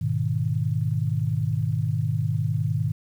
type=chord; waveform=sine; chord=G# minor; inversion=none; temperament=equal with one note detuned; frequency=103.83 / 123.47 / 154.13 Hz; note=G#2 / B2 / D#3; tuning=0 / 0 / -16 cents; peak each=-26 dBFS; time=0.01-2.92 s; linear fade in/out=10 ms; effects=9-bit